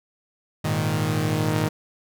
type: chord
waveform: sawtooth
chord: Ab suspended second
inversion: none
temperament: equal with one note detuned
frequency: 103.53 / 116.54 / 155.56 Hz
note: Ab2 / Bb2 / Eb3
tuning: -5 / 0 / 0 cents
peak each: -23 / -23 / -20 dBFS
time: 0.64-1.69 s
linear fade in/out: 10 ms
effects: none